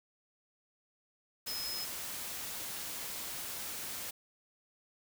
sine tone in noise, 5130 Hz, E8, 48 cents flat, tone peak -38 dBFS, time 1.47-1.85 s, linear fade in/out 10 ms, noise white, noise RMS -41 dBFS, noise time 1.46-4.11 s, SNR 0 dB, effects none

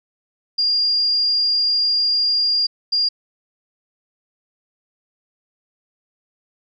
sine tone bursts at uneven times, 4811 Hz, D8, 41 cents sharp, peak -15 dBFS, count 2, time 0.58-2.67 / 2.92-3.09 s, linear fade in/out 10 ms, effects none

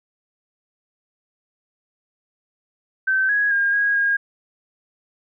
sine tone with pitch steps, 1544 / 1663 / 1615 / 1644 / 1627 Hz, G6 / G#6 / G#6 / G#6 / G#6, -27 / +2 / -49 / -18 / -36 cents, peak -16 dBFS, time 3.07-4.17 s, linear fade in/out 10 ms, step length 220 ms, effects none

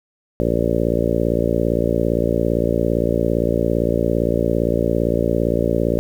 harmonic tone, 57.6 Hz, A#1, 20 cents flat, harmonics 1 / 2 / 3 / 4 / 5 / 6 / 7 / 8 / 9 / 10, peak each -25 / -25 / -25 / -25 / -25 / -25 / -25 / -25 / -25 / -25 dBFS, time 0.4-5.99 s, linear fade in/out 0 ms, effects 8-bit

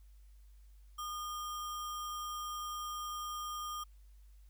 sine tone with sample-and-hold, 1218 Hz, D#6, 37 cents flat, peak -38 dBFS, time 0.98-3.84 s, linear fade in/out 10 ms, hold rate 4410 Hz, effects added 50 Hz sine -55 dBFS peak until 4.49 s + white hiss -75 dBFS RMS until 4.49 s

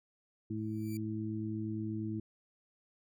harmonic tone, 108.5 Hz, A2, 24 cents flat, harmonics 1 / 2 / 3, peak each -39 / -39 / -39 dBFS, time 0.5-2.2 s, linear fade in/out 5 ms
5% pulse tone with exponential growth, 2332 Hz, D7, 13 cents flat, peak -37 dBFS, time 0.57-0.97 s, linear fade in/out 2 ms, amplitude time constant 86 ms
effects none

